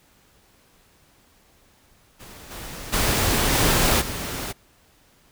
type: noise with level steps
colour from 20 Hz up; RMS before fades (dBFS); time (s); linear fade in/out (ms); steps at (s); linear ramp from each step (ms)
pink; -43 / -36 / -21 / -19 / -30; 2.19-4.53; 20; 2.5 / 2.92 / 3.52 / 4; 20
effects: pink hiss -58 dBFS RMS until 5.31 s